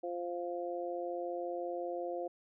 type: harmonic tone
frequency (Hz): 174.61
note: F3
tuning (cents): 0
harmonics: 2 / 3 / 4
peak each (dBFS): -40 / -39 / -41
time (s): 0.03-2.28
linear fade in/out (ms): 10
effects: none